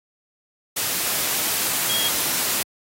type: tone in noise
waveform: sine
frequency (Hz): 3279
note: G#7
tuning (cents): -23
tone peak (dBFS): -24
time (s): 1.89-2.09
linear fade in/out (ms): 10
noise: white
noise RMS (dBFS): -23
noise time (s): 0.76-2.63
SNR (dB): -4
effects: high-pass 100 Hz 12 dB/octave + AAC 48 kbps